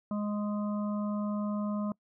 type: harmonic tone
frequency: 207.7 Hz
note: G#3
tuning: in tune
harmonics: 1 / 3 / 5 / 6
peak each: -30 / -40 / -44 / -46 dBFS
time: 0.11-1.92 s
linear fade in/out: 2 ms
effects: noise-tail reverb RT60 0.1 s tail -24 dB re dry